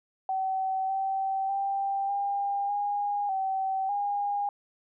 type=tone with pitch steps; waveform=sine; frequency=763 / 773 / 788 / 802 / 817 / 768 / 813 Hz; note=G5 / G5 / G5 / G5 / G#5 / G5 / G#5; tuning=-47 / -24 / +9 / +39 / -29 / -36 / -37 cents; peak=-26 dBFS; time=0.29-4.49 s; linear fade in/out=2 ms; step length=600 ms; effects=none